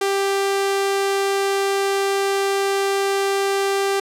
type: tone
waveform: sawtooth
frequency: 393.9 Hz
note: G4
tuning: 8 cents sharp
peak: -14 dBFS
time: 0.01-4 s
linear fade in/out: 5 ms
effects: low-pass 12000 Hz 12 dB/octave